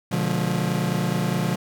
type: chord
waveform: 40% pulse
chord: B diminished seventh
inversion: none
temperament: just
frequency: 123.47 / 148.16 / 177.8 / 213.4 Hz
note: B2 / D3 / F3 / Ab3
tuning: 0 / +16 / +31 / +47 cents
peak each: -28 / -26 / -24 / -29 dBFS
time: 0.11-1.56 s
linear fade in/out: 10 ms
effects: none